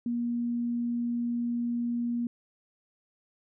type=tone; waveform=sine; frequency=238 Hz; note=A#3; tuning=36 cents sharp; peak=-27 dBFS; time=0.06-2.27 s; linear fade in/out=2 ms; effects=none